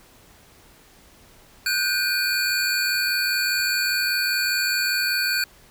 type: tone cluster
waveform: square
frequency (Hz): 1462 / 1562 / 2437 / 4471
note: F#6 / G6 / D#7 / C#8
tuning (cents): -21 / -7 / -37 / +14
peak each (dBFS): -29 / -26 / -29 / -25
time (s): 1.66-5.44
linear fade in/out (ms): 2
effects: pink hiss -52 dBFS RMS until 5.7 s